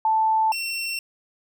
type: tone pair in turn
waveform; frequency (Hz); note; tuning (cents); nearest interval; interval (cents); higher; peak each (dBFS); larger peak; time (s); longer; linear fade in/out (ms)
sine / 25% pulse; 880 / 2713; A5 / E7; 0 / +49; octave + perfect fifth; 1949; second; -17 / -22; first; 0.05-0.52 / 0.52-0.99; neither; 2
effects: none